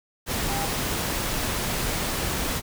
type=tone in noise; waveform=sine; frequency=799 Hz; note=G5; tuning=33 cents sharp; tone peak=-30 dBFS; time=0.48-0.69 s; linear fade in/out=50 ms; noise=pink; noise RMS=-27 dBFS; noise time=0.26-2.62 s; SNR=-6 dB; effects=none